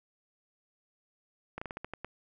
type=slowing click train; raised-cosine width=0.5 ms; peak=-23 dBFS; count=8; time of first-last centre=1.58-2.046 s; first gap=35 ms; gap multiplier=1.21; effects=none